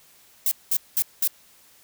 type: noise bursts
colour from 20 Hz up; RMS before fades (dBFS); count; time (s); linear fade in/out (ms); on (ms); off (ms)
violet; -21; 4; 0.46-1.276; 2; 54; 200
effects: white hiss -55 dBFS RMS until 1.83 s